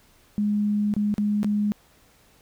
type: tone with dropouts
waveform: sine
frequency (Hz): 207.7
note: G#3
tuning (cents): 0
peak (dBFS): -20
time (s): 0.38-1.72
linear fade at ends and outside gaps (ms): 0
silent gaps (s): 0.939-0.965 / 1.141-1.181 / 1.431-1.445
effects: pink hiss -58 dBFS RMS until 2.41 s